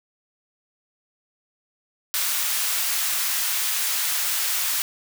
white high-pass noise, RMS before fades -24 dBFS, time 2.14-4.82 s, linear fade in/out 0 ms, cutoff 1100 Hz, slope 12 dB/octave, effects none

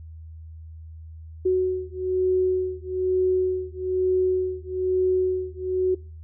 sine beating tone pair, 370 / 371.1 Hz, F#4 / F#4, 0 / +5 cents, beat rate 1.1 Hz, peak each -23 dBFS, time 1.45-5.95 s, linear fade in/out 10 ms, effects noise-tail reverb RT60 0.4 s tail -24 dB re dry + added 80 Hz sine -38 dBFS peak until 6.23 s

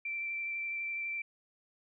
sine tone with vibrato, 2344 Hz, D7, 4 cents flat, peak -34 dBFS, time 0.05-1.22 s, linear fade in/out 5 ms, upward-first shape sine, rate 12 Hz, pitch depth 11 cents each way, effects none

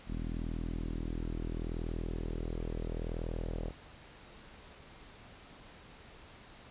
sawtooth tone with low-pass filter sweep, 40.72 Hz, E1, 20 cents flat, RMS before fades -37 dBFS, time 0.06-3.73 s, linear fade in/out 50 ms, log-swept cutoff 260 to 540 Hz, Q 2.3, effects pink hiss -54 dBFS RMS until 6.7 s + resampled to 8000 Hz

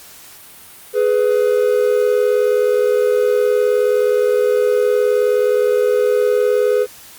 triangle tone pair together, 419.4 / 498.7 Hz, G#4 / B4, +17 / +17 cents, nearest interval minor third, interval 300 cents, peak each -13 / -13 dBFS, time 0.93-6.87 s, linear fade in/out 50 ms, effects white hiss -40 dBFS RMS until 7.18 s + Opus 48 kbps

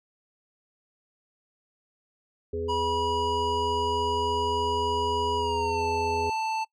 harmonic tone, 83.4 Hz, E2, 21 cents sharp, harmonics 1 / 3 / 5 / 6, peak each -35 / -40 / -29 / -40 dBFS, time 2.53-6.3 s, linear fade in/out 5 ms
square tone with pitch glide, 970 to 884.4 Hz, B5 to A5, -31 to +9 cents, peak -27 dBFS, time 2.68-6.65 s, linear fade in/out 20 ms, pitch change -160 cents, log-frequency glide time 5.37-5.85 s
effects noise-tail reverb RT60 0.1 s tail -21 dB re dry + low-pass 5000 Hz 12 dB/octave

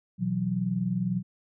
sine chord, B suspended fourth, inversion none, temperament equal, 123.47 / 164.81 / 185 Hz, B2 / E3 / F#3, 0 / 0 / 0 cents, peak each -32 / -32 / -27 dBFS, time 0.18-1.23 s, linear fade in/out 50 ms, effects none

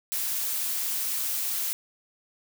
blue noise, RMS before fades -29 dBFS, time 0.12-1.73 s, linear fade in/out 0 ms, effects none

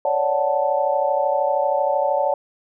sine chord, D major seventh, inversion third, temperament equal, 554.4 / 587.3 / 740 / 880 Hz, C#5 / D5 / F#5 / A5, 0 / 0 / 0 / 0 cents, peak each -22 / -22 / -24 / -23 dBFS, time 0.05-2.34 s, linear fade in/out 2 ms, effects none

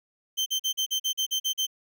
30% pulse tone bursts, 3113 Hz, G7, 13 cents flat, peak -21 dBFS, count 10, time 0.37-1.668 s, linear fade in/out 20 ms, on 92 ms, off 42 ms, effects none

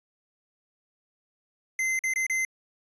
square tone with dropouts, 2068 Hz, C7, 21 cents flat, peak -25 dBFS, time 1.79-2.45 s, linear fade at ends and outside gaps 2 ms, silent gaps 1.991-2.038 / 2.137-2.159 / 2.266-2.298 s, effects resampled to 22050 Hz

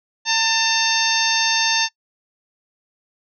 harmonic tone with a mistuned harmonic, 900 Hz, A5, 39 cents sharp, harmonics 1 / 2 / 3 / 4 / 5 / 6 / 7, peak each -24 / -24 / -24 / -24 / -24 / -24 / -24 dBFS, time 0.25-1.89 s, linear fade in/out 50 ms, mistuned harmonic 2, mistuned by -15 cents, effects noise-tail reverb RT60 0.1 s tail -24 dB re dry

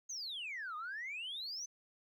sine exponential two-way sweep, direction down then up, 6580 to 1196 to 6220 Hz, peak -39 dBFS, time 0.09-1.66 s, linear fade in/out 10 ms, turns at 0.76 s, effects tanh soft clip ceiling -37 dBFS + 13-bit

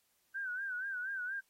sine tone with vibrato, 1532 Hz, G6, 40 cents flat, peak -36 dBFS, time 0.34-1.41 s, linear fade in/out 20 ms, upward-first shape sine, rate 4.2 Hz, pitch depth 94 cents each way, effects white hiss -75 dBFS RMS until 1.49 s + AAC 48 kbps

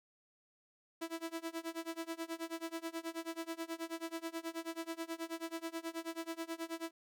sawtooth tone with tremolo, 329.6 Hz, E4, in tune, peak -33 dBFS, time 1.01-6.91 s, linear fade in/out 10 ms, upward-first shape sine, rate 9.3 Hz, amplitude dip 95%, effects none

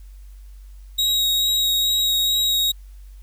40% pulse tone with vibrato, 3800 Hz, A#7, 33 cents sharp, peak -16 dBFS, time 0.98-2.72 s, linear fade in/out 10 ms, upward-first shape sine, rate 2.3 Hz, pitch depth 11 cents each way, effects added 48 Hz sine -38 dBFS peak until 3.22 s + white hiss -60 dBFS RMS until 3.22 s

